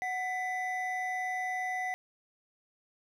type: tone pair together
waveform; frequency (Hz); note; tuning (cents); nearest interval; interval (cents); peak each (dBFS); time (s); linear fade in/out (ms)
triangle; 740 / 1991.6; F#5 / B6; 0 / +14; octave + perfect fourth; 1714; -32 / -33; 0.02-1.94; 0
effects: none